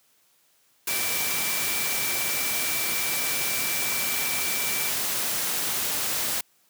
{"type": "tone in noise", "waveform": "sine", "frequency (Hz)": 2331, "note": "D7", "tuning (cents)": -14, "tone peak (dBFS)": -32, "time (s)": [0.88, 4.9], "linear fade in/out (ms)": 5, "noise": "white", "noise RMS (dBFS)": -27, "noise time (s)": [0.87, 6.41], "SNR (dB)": -8, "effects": ["white hiss -64 dBFS RMS until 6.69 s", "high-pass 100 Hz 12 dB/octave"]}